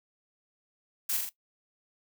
blue noise with echo, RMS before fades -30 dBFS, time 1.09-1.17 s, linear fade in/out 5 ms, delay 41 ms, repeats 3, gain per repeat -3 dB, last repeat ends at 1.293 s, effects noise-tail reverb RT60 0.1 s tail -17 dB re dry

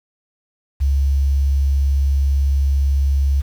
sine tone with quantisation, 69 Hz, C#2, 7 cents flat, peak -13 dBFS, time 0.8-3.42 s, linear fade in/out 20 ms, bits 7, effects none

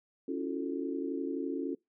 sine chord, F# minor seventh, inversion second, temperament equal with one note detuned, 277.2 / 329.6 / 360.7 / 440 Hz, C#4 / E4 / F#4 / A4, 0 / 0 / -44 / 0 cents, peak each -35 / -39 / -38 / -40 dBFS, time 0.28-1.75 s, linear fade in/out 5 ms, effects noise-tail reverb RT60 0.2 s tail -25 dB re dry

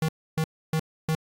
square tone bursts, 158.5 Hz, D#3, 32 cents sharp, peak -23 dBFS, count 4, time 0.02-1.15 s, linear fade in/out 2 ms, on 65 ms, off 290 ms, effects AAC 48 kbps

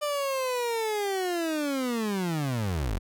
30% pulse linear sweep, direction down, 597 to 39.1 Hz, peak -24 dBFS, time 0.01-2.99 s, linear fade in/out 20 ms, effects none

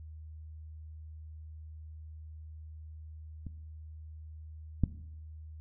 clicks, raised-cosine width 5 ms, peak -29 / -13 dBFS, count 2, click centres 3.467 / 4.837 s, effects noise-tail reverb RT60 0.8 s tail -17 dB re dry + added 78 Hz sine -44 dBFS peak until 5.6 s

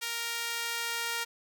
sawtooth tone with high-pass filter sweep, 466.2 Hz, A#4, in tune, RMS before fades -34 dBFS, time 0.01-1.25 s, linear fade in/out 20 ms, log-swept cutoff 2100 to 1400 Hz, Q 0.79, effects none

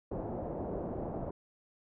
white low-pass noise, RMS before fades -38 dBFS, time 0.11-1.31 s, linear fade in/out 5 ms, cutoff 650 Hz, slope 24 dB/octave, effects none

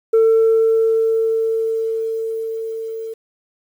sine tone with level ramp, 448.6 Hz, A4, 34 cents sharp, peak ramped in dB -7 to -25 dBFS, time 0.13-3.14 s, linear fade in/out 10 ms, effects tanh soft clip ceiling -8 dBFS + 8-bit

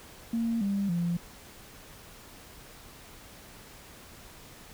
sine tone with pitch steps, 230 / 199.07 / 172.31 Hz, A#3 / G3 / F3, -23 / +27 / -23 cents, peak -25 dBFS, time 0.33-1.17 s, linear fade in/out 5 ms, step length 280 ms, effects tanh soft clip ceiling -21 dBFS + pink hiss -50 dBFS RMS until 4.73 s

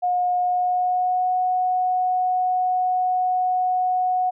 sine tone with pitch glide, 720 to 734.7 Hz, F#5 to F#5, -47 to -12 cents, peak -18 dBFS, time 0.02-4.31 s, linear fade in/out 20 ms, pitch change +35 cents, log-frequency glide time 0.39-1.33 s, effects none

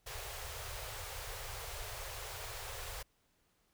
pink band-stop noise, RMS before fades -44 dBFS, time 0.06-3.03 s, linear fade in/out 10 ms, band 120 to 420 Hz, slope 48 dB/octave, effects pink hiss -75 dBFS RMS until 3.73 s

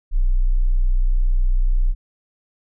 sine tone, 30.87 Hz, B0, in tune, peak -13 dBFS, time 0.11-1.95 s, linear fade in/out 50 ms, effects none

